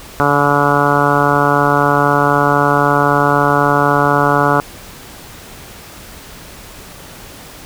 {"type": "harmonic tone", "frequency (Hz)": 143.9, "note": "D3", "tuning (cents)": -35, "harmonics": [1, 2, 3, 4, 5, 6, 7, 8, 9, 10], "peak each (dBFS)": [-19, -19, -19, -19, -19, -19, -19, -19, -19, -19], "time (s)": [0.2, 4.6], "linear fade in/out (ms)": 0, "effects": ["pink hiss -35 dBFS RMS until 7.65 s"]}